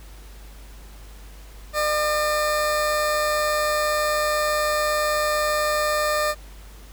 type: tone with amplitude modulation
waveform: 20% pulse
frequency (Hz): 603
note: D5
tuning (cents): +46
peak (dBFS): -14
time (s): 1.73-6.35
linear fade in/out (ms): 50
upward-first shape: sine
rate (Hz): 153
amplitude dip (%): 25
effects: added 50 Hz sine -40 dBFS peak until 6.92 s + pink hiss -49 dBFS RMS until 6.92 s